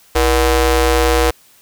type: ring-modulated tone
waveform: sawtooth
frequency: 268.1 Hz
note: C4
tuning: 42 cents sharp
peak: -4 dBFS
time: 0.15-1.31 s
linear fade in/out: 10 ms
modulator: 209 Hz
effects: white hiss -49 dBFS RMS until 1.61 s